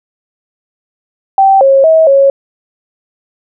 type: tone with pitch steps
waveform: sine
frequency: 777 / 543 / 642 / 550 Hz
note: G5 / C#5 / E5 / C#5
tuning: -16 / -36 / -46 / -14 cents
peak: -3 dBFS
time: 1.38-2.3 s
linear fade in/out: 2 ms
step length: 230 ms
effects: none